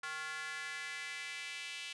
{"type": "tone with high-pass filter sweep", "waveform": "square", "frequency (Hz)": 155.56, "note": "D#3", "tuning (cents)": 0, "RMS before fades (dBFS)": -43, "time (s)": [0.03, 1.93], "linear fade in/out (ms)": 5, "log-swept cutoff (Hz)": [1400, 2700], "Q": 2.8, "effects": ["resampled to 22050 Hz"]}